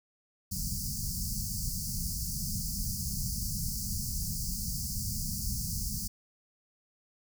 pink band-stop noise, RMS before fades -34 dBFS, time 0.51-6.08 s, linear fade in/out 10 ms, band 220 to 4600 Hz, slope 96 dB/octave, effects none

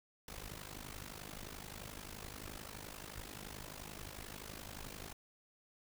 pink noise with amplitude modulation, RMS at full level -45 dBFS, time 0.28-5.13 s, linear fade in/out 2 ms, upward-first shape sine, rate 51.5 Hz, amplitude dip 85%, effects none

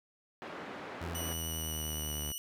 pink band-pass noise, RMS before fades -44 dBFS, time 0.42-1.33 s, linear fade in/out 0 ms, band 250 to 2000 Hz, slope 12 dB/octave
sawtooth linear sweep, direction down, 85 to 73.42 Hz, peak -34 dBFS, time 1.01-2.32 s, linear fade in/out 5 ms
10% pulse tone with vibrato, 2946 Hz, F#7, 8 cents flat, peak -30 dBFS, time 1.15-2.38 s, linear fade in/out 0 ms, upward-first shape sine, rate 9.9 Hz, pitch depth 10 cents each way
effects none

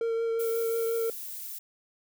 triangle tone with vibrato, 457.4 Hz, A#4, 33 cents flat, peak -24 dBFS, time 0.01-1.1 s, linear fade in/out 2 ms, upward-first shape triangle, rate 5.6 Hz, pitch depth 16 cents each way
violet noise, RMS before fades -39 dBFS, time 0.39-1.59 s, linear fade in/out 10 ms
effects none

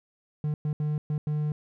triangle tone bursts at uneven times, 150.3 Hz, D3, 40 cents sharp, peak -23 dBFS, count 5, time 0.44-0.54 / 0.65-0.73 / 0.8-0.98 / 1.1-1.18 / 1.27-1.52 s, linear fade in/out 2 ms, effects none

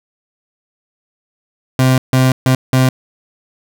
30% pulse tone bursts at uneven times, 129.7 Hz, C3, 15 cents flat, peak -6 dBFS, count 4, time 1.79-1.98 / 2.13-2.32 / 2.46-2.55 / 2.73-2.89 s, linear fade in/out 2 ms, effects none

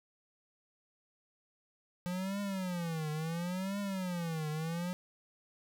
square tone with vibrato, 175.6 Hz, F3, 10 cents sharp, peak -35 dBFS, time 2.06-4.93 s, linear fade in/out 0 ms, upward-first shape triangle, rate 0.72 Hz, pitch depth 260 cents each way, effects none

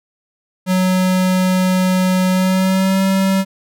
square tone with pitch glide, 185 to 192.19 Hz, F#3 to G3, 0 to -34 cents, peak -13 dBFS, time 0.66-3.45 s, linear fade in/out 50 ms, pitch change +66 cents, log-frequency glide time 2.31-3.02 s, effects none

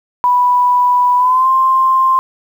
sine tone with pitch glide, 986 to 1050.7 Hz, B5 to C6, -3 to +7 cents, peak -8 dBFS, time 0.24-2.19 s, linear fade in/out 0 ms, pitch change +110 cents, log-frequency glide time 1.17-1.48 s, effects 7-bit

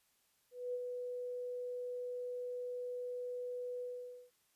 sine tone with ADSR envelope, 493.9 Hz, B4, in tune, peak -35 dBFS, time 0.51-4.31 s, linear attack 230 ms, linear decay 40 ms, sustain -4 dB, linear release 500 ms, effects white hiss -75 dBFS RMS until 4.55 s + resampled to 32000 Hz

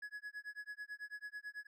triangle tone with tremolo, 1684 Hz, G#6, 24 cents sharp, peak -40 dBFS, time 0.02-1.67 s, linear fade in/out 5 ms, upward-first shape sine, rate 9.1 Hz, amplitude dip 100%, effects none

